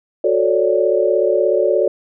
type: chord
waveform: sine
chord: D major seventh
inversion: first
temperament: just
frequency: 367.1 / 440.5 / 550.6 / 587.3 Hz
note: F#4 / A4 / C#5 / D5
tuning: -14 / +2 / -12 / 0 cents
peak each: -18 dBFS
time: 0.24-1.88 s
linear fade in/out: 5 ms
effects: none